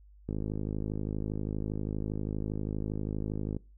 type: click train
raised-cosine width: 3 ms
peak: -21 dBFS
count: 173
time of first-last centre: 0.29-3.566 s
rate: 52.5 Hz
effects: noise-tail reverb RT60 0.3 s tail -23 dB re dry + added 50 Hz sine -53 dBFS peak until 3.77 s